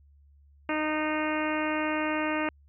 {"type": "harmonic tone", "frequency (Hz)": 307.7, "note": "D#4", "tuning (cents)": -19, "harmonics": [1, 2, 3, 4, 5, 6, 7, 8, 9], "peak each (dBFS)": [-30, -33, -35, -36, -37, -38, -38, -39, -40], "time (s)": [0.69, 2.49], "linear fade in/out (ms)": 2, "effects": ["added 71 Hz sine -55 dBFS peak until 2.68 s"]}